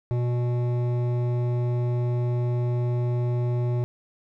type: tone with hard clipping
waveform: sine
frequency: 121.7 Hz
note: B2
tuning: 25 cents flat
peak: -24 dBFS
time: 0.11-3.84 s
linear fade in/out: 0 ms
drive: 12 dB
effects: none